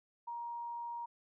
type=tone; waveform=sine; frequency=943 Hz; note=A#5; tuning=20 cents sharp; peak=-39 dBFS; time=0.27-1.06 s; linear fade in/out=10 ms; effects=none